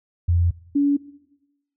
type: tone pair in turn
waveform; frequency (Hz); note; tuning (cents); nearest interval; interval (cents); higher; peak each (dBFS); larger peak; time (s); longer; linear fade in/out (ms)
sine; 86.3 / 284.5; F2 / C#4; -20 / +45; octave + major sixth; 2065; second; -15; neither; 0.28-0.51 / 0.75-0.97; first; 10
effects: noise-tail reverb RT60 1.0 s tail -20 dB re dry